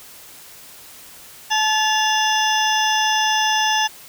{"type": "harmonic tone with a mistuned harmonic", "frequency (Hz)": 865, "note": "A5", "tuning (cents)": -30, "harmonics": [1, 2, 3, 4, 6, 7], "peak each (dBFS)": [-19, -22, -24, -25, -27, -27], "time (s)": [1.5, 3.88], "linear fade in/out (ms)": 20, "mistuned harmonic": 3, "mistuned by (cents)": 130, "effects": ["white hiss -42 dBFS RMS until 4.08 s"]}